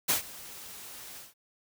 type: noise with ADSR envelope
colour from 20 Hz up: white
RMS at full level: -24 dBFS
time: 0.08-1.34 s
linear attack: 18 ms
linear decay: 120 ms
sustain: -21 dB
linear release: 160 ms
effects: none